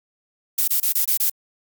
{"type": "noise bursts", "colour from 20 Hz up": "violet", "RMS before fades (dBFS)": -19, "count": 6, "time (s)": [0.58, 1.297], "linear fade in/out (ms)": 5, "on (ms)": 97, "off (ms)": 27, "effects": ["Opus 48 kbps"]}